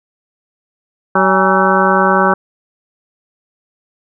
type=harmonic tone with a mistuned harmonic; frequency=190 Hz; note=F#3; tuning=46 cents sharp; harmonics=1 / 2 / 3 / 4 / 5 / 6 / 7 / 8; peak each=-17 / -17 / -17 / -17 / -17 / -17 / -17 / -17 dBFS; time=1.15-2.34 s; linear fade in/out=5 ms; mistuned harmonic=4; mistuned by=+120 cents; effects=none